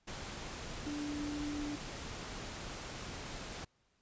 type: tone in noise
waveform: sine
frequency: 293.7 Hz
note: D4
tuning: in tune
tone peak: -37 dBFS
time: 0.86-1.76 s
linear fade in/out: 10 ms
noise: pink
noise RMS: -44 dBFS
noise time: 0.07-3.65 s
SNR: +4 dB
effects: pink hiss -75 dBFS RMS until 4.01 s + resampled to 16000 Hz